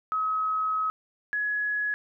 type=tone pair in turn; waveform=sine; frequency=1277 / 1684.4 Hz; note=D#6 / G#6; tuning=+45 / +24 cents; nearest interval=perfect fourth; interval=479 cents; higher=second; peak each=-24 / -25 dBFS; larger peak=first; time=0.12-0.9 / 1.33-1.94 s; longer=first; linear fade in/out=0 ms; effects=none